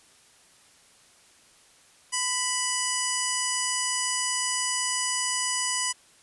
harmonic tone with a mistuned harmonic, 987.8 Hz, B5, in tune, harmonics 1 / 2 / 3 / 5 / 6 / 7 / 8 / 9 / 10, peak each -34 / -34 / -34 / -34 / -34 / -34 / -34 / -34 / -34 dBFS, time 2.12-5.93 s, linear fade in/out 20 ms, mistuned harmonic 1, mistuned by +34 cents, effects white hiss -57 dBFS RMS until 6.22 s + resampled to 24000 Hz

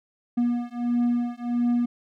triangle beating tone pair, 239.7 / 241.2 Hz, A#3 / B3, +48 / -41 cents, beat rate 1.5 Hz, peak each -23 / -23 dBFS, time 0.37-1.86 s, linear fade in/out 10 ms, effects none

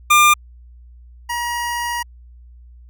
25% pulse tone pair in turn, 1200 / 954.3 Hz, D6 / A#5, +37 / +40 cents, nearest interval major third, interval 397 cents, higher first, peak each -5 / -17 dBFS, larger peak first, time 0.1-0.34 / 1.29-2.03 s, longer second, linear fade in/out 10 ms, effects added 60 Hz sine -40 dBFS peak until 2.89 s

